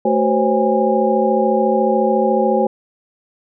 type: tone cluster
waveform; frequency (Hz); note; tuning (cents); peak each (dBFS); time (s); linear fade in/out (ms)
sine; 220.1 / 376.1 / 508 / 542 / 818; A3 / F#4 / B4 / C#5 / G#5; +1 / +28 / +49 / -39 / -26; -19; 0.05-2.67; 5
effects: none